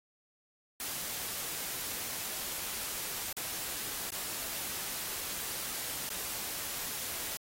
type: noise with dropouts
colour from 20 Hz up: white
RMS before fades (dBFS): -38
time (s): 0.8-7.37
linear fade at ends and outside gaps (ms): 1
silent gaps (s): 3.327-3.367 / 4.105-4.121 / 6.091-6.102
effects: AAC 48 kbps